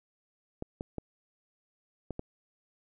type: clicks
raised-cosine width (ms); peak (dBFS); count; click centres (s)
2; -22; 5; 0.624 / 0.809 / 0.983 / 2.107 / 2.194
effects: none